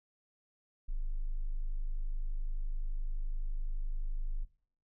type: tone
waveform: triangle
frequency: 25.86 Hz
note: G#0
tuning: 6 cents flat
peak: -27 dBFS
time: 0.88-4.45 s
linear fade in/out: 20 ms
effects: noise-tail reverb RT60 0.5 s tail -22 dB re dry + tanh soft clip ceiling -29 dBFS